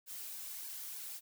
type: noise with flanger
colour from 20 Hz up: blue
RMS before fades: -45 dBFS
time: 0.06-1.21 s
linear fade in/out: 50 ms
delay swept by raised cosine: 1.5 to 3.2 ms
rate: 3.3 Hz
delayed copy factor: -0.8
effects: none